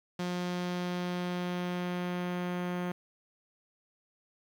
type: tone with low-pass filter sweep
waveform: sawtooth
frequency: 178.2 Hz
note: F3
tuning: 35 cents sharp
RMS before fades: -34 dBFS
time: 0.19-2.92 s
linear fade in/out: 5 ms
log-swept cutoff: 5800 to 2100 Hz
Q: 0.99
effects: 9-bit